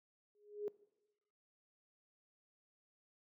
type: tone with exponential growth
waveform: sine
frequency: 415.3 Hz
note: G#4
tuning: in tune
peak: -34 dBFS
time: 0.35-0.68 s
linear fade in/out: 0 ms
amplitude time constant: 71 ms
effects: noise-tail reverb RT60 1.0 s tail -21 dB re dry + high-pass 200 Hz 12 dB/octave